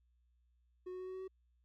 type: tone with pitch steps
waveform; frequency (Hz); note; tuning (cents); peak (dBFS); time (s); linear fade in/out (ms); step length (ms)
triangle; 365.6 / 368.1 / 370.7 / 373.3 / 375.9 / 378.5; F#4 / F#4 / F#4 / F#4 / F#4 / F#4; -21 / -9 / +3 / +15 / +27 / +39; -40; 0.86-1.28; 10; 70
effects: added 60 Hz sine -70 dBFS peak until 1.64 s + MP3 96 kbps